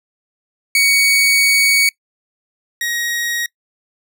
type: tone pair in turn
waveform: sawtooth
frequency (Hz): 2241 / 1888.6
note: C#7 / A#6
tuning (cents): +18 / +22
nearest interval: minor third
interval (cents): 296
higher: first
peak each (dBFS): -7 / -15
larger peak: first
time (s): 0.75-1.89 / 2.81-3.46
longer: first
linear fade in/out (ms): 2
effects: noise-tail reverb RT60 0.1 s tail -23 dB re dry